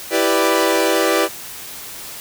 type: chord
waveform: sawtooth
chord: E minor seventh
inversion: none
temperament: equal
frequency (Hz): 329.6 / 392 / 493.9 / 587.3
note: E4 / G4 / B4 / D5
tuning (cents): 0 / 0 / 0 / 0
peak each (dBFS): -16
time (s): 0.1-1.29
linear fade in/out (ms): 50
effects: white hiss -33 dBFS RMS until 2.2 s